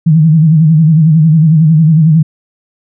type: tone with vibrato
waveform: sine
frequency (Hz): 158.2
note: D#3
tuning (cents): +29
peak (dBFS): -3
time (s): 0.06-2.23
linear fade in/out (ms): 10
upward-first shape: sine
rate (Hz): 11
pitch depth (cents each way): 90
effects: none